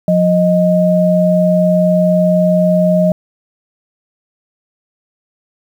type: tone pair together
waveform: sine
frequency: 178.19 / 622.3 Hz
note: F3 / D#5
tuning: +35 / 0 cents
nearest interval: octave + minor seventh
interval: 2165 cents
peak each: -11 / -11 dBFS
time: 0.08-3.12 s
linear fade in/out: 2 ms
effects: 7-bit